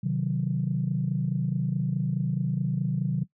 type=chord; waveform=sine; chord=C diminished; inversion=none; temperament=equal; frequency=130.81 / 155.56 / 185 Hz; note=C3 / Eb3 / Gb3; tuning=0 / 0 / 0 cents; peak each=-28 dBFS; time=0.03-3.24 s; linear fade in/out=10 ms; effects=noise-tail reverb RT60 0.1 s tail -17 dB re dry + tanh soft clip ceiling -15 dBFS

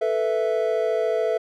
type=chord; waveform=triangle; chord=A suspended second; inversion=none; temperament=equal; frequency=440 / 493.9 / 659.3 Hz; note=A4 / B4 / E5; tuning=0 / 0 / 0 cents; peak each=-22 / -24 / -22 dBFS; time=0.01-1.38 s; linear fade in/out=10 ms; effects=none

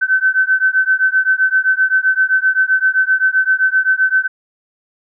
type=beating tone pair; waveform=sine; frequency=1525 / 1532.7 Hz; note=G6 / G6; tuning=-48 / -39 cents; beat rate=7.7 Hz; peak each=-14 dBFS; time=0.01-4.28 s; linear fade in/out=20 ms; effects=none

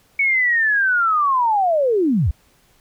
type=linear sweep; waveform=sine; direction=down; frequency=2239 to 54.3 Hz; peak=-14 dBFS; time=0.19-2.31 s; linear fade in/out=5 ms; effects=pink hiss -57 dBFS RMS until 2.8 s

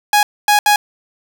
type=tone bursts at uneven times; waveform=sawtooth; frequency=830.6 Hz; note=G#5; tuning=in tune; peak=-5 dBFS; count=3; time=0.13-0.23 / 0.48-0.59 / 0.66-0.76 s; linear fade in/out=2 ms; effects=none

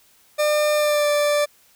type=tone with pitch glide; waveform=40% pulse; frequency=600 to 587.7 Hz; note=D5 to D5; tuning=+37 to +1 cents; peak=-16 dBFS; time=0.38-1.46 s; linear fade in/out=20 ms; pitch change=-36 cents; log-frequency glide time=0.75-1.09 s; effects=white hiss -56 dBFS RMS until 1.75 s

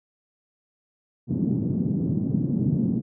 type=band-pass noise; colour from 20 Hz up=white; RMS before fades=-24 dBFS; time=1.27-3.02 s; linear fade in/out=50 ms; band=130 to 240 Hz; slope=24 dB/octave; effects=none

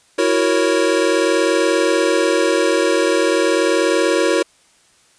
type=chord; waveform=square; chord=F# dominant seventh; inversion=third; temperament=equal; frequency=329.6 / 370 / 466.2 / 554.4 Hz; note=E4 / F#4 / A#4 / C#5; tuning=0 / 0 / 0 / 0 cents; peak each=-20 dBFS; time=0.18-4.43 s; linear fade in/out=10 ms; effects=white hiss -54 dBFS RMS until 5.18 s + resampled to 22050 Hz

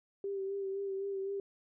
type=tone with vibrato; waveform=sine; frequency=392 Hz; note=G4; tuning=in tune; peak=-34 dBFS; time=0.24-1.4 s; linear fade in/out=2 ms; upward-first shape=sine; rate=3.9 Hz; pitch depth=30 cents each way; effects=none

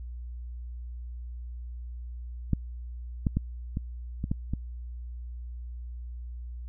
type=clicks; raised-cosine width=5 ms; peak=-11 / -12 / -13 / -18 / -18 / -14 / -17 dBFS; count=7; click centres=2.533 / 3.268 / 3.37 / 3.771 / 4.241 / 4.315 / 4.536 s; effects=added 60 Hz sine -36 dBFS peak until 6.68 s

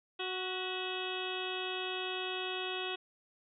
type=harmonic tone with a mistuned harmonic; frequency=370 Hz; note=F#4; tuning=in tune; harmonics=1 / 2 / 3 / 4 / 5 / 7 / 8 / 9 / 10; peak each=-40 / -44 / -46 / -46 / -49 / -42 / -46 / -42 / -48 dBFS; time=0.19-2.96 s; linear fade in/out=10 ms; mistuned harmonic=5; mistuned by=+62 cents; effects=none

